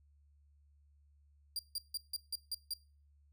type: tone bursts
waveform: sawtooth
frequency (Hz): 4766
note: D8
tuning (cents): +25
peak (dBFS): -33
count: 7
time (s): 1.56-2.737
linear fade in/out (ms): 2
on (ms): 31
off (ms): 160
effects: noise-tail reverb RT60 0.4 s tail -22 dB re dry + added 72 Hz sine -64 dBFS peak until 3.32 s

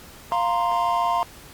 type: chord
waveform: triangle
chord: F suspended fourth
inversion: none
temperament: equal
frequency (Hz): 698.5 / 932.3 / 1046.5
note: F5 / Bb5 / C6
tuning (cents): 0 / 0 / 0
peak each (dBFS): -22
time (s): 0.32-1.23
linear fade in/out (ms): 0
effects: pink hiss -45 dBFS RMS until 1.53 s + Opus 48 kbps

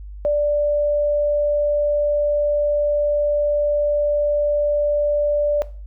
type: tone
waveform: sine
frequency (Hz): 587.3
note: D5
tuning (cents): 0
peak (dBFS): -15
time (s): 0.25-5.62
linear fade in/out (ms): 0
effects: noise-tail reverb RT60 0.4 s tail -17 dB re dry + added 50 Hz sine -32 dBFS peak until 5.86 s

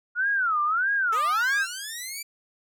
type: tone with vibrato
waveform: sine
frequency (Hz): 1396.9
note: F6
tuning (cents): 0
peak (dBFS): -21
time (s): 0.15-1.67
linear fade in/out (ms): 50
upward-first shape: sine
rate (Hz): 1.6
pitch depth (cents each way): 280
type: linear sweep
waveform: 10% pulse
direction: up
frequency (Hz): 415.3 to 2349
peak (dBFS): -24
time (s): 1.12-2.23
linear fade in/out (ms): 10
effects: none

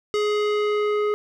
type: tone with low-pass filter sweep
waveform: square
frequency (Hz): 418.9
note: G#4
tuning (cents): +15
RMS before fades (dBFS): -22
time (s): 0.14-1.14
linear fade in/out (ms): 0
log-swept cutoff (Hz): 5300 to 1600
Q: 0.9
effects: 10-bit

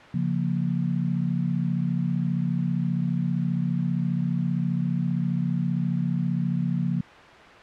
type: chord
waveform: sine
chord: Bb minor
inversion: first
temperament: just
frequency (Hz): 139.85 / 174.81 / 233.1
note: Db3 / F3 / Bb3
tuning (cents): +16 / +2 / 0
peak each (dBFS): -27 / -25 / -30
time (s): 0.14-7.01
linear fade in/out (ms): 5
effects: white hiss -45 dBFS RMS until 7.62 s + low-pass 2000 Hz 12 dB/octave

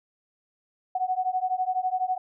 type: beating tone pair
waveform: sine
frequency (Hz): 736 / 748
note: F#5 / F#5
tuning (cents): -9 / +19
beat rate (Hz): 12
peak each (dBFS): -27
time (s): 0.95-2.18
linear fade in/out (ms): 5
effects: none

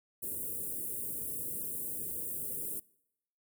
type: band-stop noise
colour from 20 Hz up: white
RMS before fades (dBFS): -38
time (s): 0.22-2.8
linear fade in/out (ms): 10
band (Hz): 510 to 8700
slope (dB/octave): 48
effects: noise-tail reverb RT60 0.8 s tail -24 dB re dry + high-pass 60 Hz 12 dB/octave

